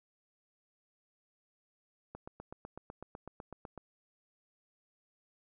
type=click train; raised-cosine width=1 ms; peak=-30 dBFS; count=14; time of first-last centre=2.15-3.777 s; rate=7.99 Hz; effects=none